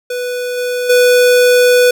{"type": "tone with level steps", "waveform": "square", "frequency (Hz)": 493.9, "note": "B4", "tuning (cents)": 0, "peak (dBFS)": [-18, -16, -7], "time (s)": [0.1, 1.91], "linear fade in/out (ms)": 5, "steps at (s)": [0.57, 0.89], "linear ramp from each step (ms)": 10, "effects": []}